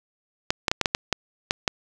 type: clicks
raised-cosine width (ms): 0.2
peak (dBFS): -3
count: 9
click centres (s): 0.505 / 0.682 / 0.715 / 0.813 / 0.858 / 0.949 / 1.127 / 1.509 / 1.678
effects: none